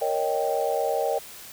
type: chord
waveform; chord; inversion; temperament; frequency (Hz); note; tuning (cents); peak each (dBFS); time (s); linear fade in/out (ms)
sine; Eb dominant seventh; second; equal; 466.2 / 554.4 / 622.3 / 784; Bb4 / Db5 / Eb5 / G5; 0 / 0 / 0 / 0; -28; 0.01-1.19; 10
effects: white hiss -43 dBFS RMS until 1.52 s